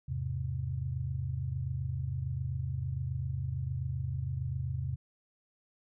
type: chord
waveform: sine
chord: E augmented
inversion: none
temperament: equal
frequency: 82.41 / 103.83 / 130.81 Hz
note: E2 / G#2 / B#2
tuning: 0 / 0 / 0 cents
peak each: -37 / -39 / -34 dBFS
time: 0.08-4.96 s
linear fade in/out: 10 ms
effects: none